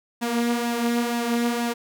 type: tone with flanger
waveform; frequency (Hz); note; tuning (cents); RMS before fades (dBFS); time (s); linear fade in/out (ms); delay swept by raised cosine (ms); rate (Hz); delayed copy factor
sawtooth; 236.8; A#3; +27; -24; 0.21-1.74; 20; 1.1 to 4.8; 2.1; +0.5
effects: none